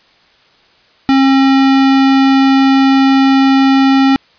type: tone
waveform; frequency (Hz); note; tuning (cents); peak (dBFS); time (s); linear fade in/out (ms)
square; 269.4; C#4; -49; -7; 1.09-4.16; 0
effects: white hiss -49 dBFS RMS until 4.38 s + resampled to 11025 Hz